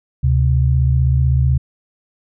sine tone pair together, 73.42 / 129.35 Hz, D2 / C3, 0 / -19 cents, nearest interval minor seventh, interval 981 cents, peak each -14 dBFS, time 0.23-1.58 s, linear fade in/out 10 ms, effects none

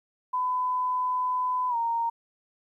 sine tone with pitch glide, 1005 to 926.9 Hz, B5 to A#5, +30 to -10 cents, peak -24 dBFS, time 0.33-2.1 s, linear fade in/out 10 ms, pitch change -140 cents, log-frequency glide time 1.69-1.76 s, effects 11-bit

